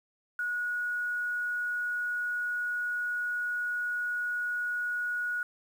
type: tone with quantisation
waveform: sine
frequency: 1456 Hz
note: F#6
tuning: 28 cents flat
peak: -29 dBFS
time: 0.39-5.43 s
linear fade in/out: 2 ms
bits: 9
effects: none